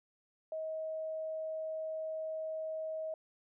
sine tone, 634 Hz, D#5, 32 cents sharp, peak -36 dBFS, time 0.52-3.14 s, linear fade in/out 2 ms, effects none

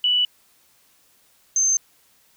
sine tone pair in turn, 2960 / 6272 Hz, F#7 / G8, 0 / 0 cents, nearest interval octave + minor second, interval 1300 cents, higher second, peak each -16 dBFS, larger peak neither, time 0.04-0.25 / 1.56-1.77 s, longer neither, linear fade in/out 2 ms, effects white hiss -59 dBFS RMS until 2.36 s

